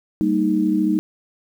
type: chord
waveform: sine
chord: Eb major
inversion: first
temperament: equal with one note detuned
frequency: 196 / 229.1 / 311.1 Hz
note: G3 / Bb3 / Eb4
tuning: 0 / -30 / 0 cents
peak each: -21 / -23 / -18 dBFS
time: 0.21-0.99 s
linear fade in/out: 0 ms
effects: 8-bit